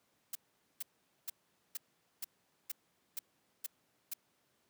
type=noise bursts; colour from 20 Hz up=blue; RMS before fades=-39 dBFS; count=9; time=0.33-4.137 s; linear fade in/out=5 ms; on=23 ms; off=450 ms; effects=pink hiss -75 dBFS RMS until 4.69 s + high-pass 150 Hz 12 dB/octave